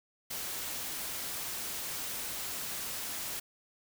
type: noise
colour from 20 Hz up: white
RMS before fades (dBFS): -38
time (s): 0.3-3.4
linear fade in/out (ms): 10
effects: none